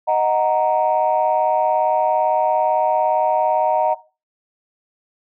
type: chord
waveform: sine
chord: D# minor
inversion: none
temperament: equal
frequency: 622.3 / 740 / 932.3 Hz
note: D#5 / F#5 / A#5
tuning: 0 / 0 / 0 cents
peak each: -18 dBFS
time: 0.07-3.95 s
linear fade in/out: 20 ms
effects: noise-tail reverb RT60 0.3 s tail -17 dB re dry + tanh soft clip ceiling -7 dBFS